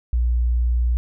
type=tone; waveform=sine; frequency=59.9 Hz; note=A#1; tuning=48 cents sharp; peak=-16 dBFS; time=0.13-0.97 s; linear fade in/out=0 ms; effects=none